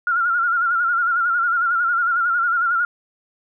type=tone with vibrato; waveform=sine; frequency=1396.9 Hz; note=F6; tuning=in tune; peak=-16 dBFS; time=0.07-2.85 s; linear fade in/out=2 ms; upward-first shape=sine; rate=11 Hz; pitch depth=71 cents each way; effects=none